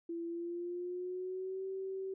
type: tone with pitch glide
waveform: sine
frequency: 337.2 to 382.9 Hz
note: E4 to G4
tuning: +39 to -41 cents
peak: -37 dBFS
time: 0.09-2.14 s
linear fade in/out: 5 ms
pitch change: +220 cents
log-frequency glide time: 0.26-1.65 s
effects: none